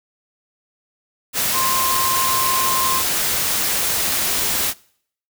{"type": "tone in noise", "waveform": "sine", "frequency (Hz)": 1052, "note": "C6", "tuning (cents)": 9, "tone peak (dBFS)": -20, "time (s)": [1.52, 3.03], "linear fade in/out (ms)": 50, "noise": "white", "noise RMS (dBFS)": -20, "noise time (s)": [1.33, 4.74], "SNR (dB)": -3, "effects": ["noise-tail reverb RT60 0.6 s tail -23 dB re dry"]}